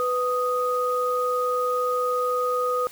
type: tone pair together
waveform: sine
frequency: 497 / 1244.5 Hz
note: B4 / D#6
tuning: +11 / 0 cents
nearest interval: octave + major third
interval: 1589 cents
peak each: -24 dBFS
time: 0-2.87 s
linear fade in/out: 0 ms
effects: white hiss -45 dBFS RMS until 2.91 s